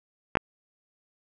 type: clicks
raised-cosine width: 0.5 ms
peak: -6 dBFS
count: 2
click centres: 0.354 / 0.371 s
effects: none